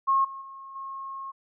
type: tone with level steps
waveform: sine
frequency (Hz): 1082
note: C#6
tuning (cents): -42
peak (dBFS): -19 / -36 / -40 / -34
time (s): 0.07-1.32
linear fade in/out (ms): 20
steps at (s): 0.24 / 0.41 / 0.75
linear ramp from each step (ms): 10
effects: none